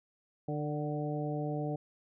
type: harmonic tone with a mistuned harmonic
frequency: 149.5 Hz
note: D3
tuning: 31 cents sharp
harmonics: 1 / 2 / 3 / 4 / 5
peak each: -35 / -38 / -40 / -41 / -42 dBFS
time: 0.48-1.76 s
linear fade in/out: 5 ms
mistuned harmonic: 4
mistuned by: -27 cents
effects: none